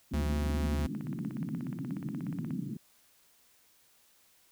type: band-pass noise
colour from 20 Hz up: white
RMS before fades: -37 dBFS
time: 0.11-2.77 s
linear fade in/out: 5 ms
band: 130 to 280 Hz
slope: 48 dB/octave
type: tone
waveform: square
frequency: 73.9 Hz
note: D2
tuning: 11 cents sharp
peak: -30 dBFS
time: 0.13-0.87 s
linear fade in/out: 10 ms
type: click train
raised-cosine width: 0.5 ms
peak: -34 dBFS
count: 27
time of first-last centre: 0.95-2.507 s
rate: 16.7 Hz
effects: white hiss -65 dBFS RMS until 4.51 s